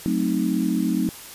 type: chord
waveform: sine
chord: F# diminished seventh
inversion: none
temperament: equal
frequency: 185 / 220 / 261.6 / 311.1 Hz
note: F#3 / A3 / C4 / Eb4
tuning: 0 / 0 / 0 / 0 cents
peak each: -25 dBFS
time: 0.06-1.09 s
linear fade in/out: 0 ms
effects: white hiss -40 dBFS RMS until 1.34 s + resampled to 32000 Hz